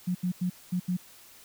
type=tone bursts at uneven times; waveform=sine; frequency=180.3 Hz; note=F#3; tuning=45 cents flat; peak=-25 dBFS; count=5; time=0.07-0.15 / 0.23-0.32 / 0.41-0.5 / 0.72-0.8 / 0.88-0.97 s; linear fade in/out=10 ms; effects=white hiss -53 dBFS RMS until 1.44 s